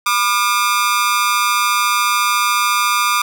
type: tone with amplitude modulation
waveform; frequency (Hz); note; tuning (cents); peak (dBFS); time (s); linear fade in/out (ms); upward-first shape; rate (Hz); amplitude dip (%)
sawtooth; 1200; D6; +37; -6; 0.06-3.22; 5; sine; 214; 85
effects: none